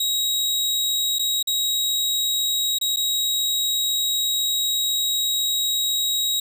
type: tone with dropouts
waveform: sawtooth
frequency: 3814 Hz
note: A#7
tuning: 39 cents sharp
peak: -17 dBFS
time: 0-6.4 s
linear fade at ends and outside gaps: 5 ms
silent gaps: 1.186-1.193 / 1.428-1.472 / 2.786-2.812 / 2.962-2.969 s
effects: none